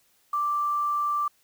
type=tone with quantisation; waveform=sine; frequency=1174.7 Hz; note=D6; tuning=in tune; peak=-23 dBFS; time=0.33-1.28 s; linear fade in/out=5 ms; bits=8; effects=white hiss -65 dBFS RMS until 1.43 s